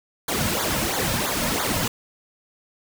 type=noise with flanger; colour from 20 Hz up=pink; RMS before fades=-24 dBFS; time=0.28-1.88 s; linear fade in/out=5 ms; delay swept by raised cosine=0.36 to 2.66 ms; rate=3 Hz; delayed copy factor=-0.9; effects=none